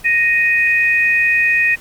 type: tone pair together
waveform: sine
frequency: 1864.7 / 2492 Hz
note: A#6 / D#7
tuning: 0 / +2 cents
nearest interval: perfect fourth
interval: 502 cents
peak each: -14 dBFS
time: 0.04-1.76 s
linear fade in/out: 20 ms
effects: pink hiss -41 dBFS RMS until 1.8 s + Opus 48 kbps